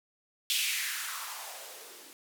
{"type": "noise with band-pass filter sweep", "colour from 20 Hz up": "violet", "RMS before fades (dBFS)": -36, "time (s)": [0.5, 2.13], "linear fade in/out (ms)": 0, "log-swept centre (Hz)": [3200, 280], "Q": 3.1, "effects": []}